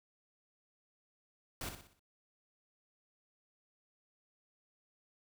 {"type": "noise with echo", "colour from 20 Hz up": "pink", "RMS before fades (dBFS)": -41, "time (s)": [1.61, 1.69], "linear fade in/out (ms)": 2, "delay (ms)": 61, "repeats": 5, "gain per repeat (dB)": -7, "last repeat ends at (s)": 1.995, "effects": []}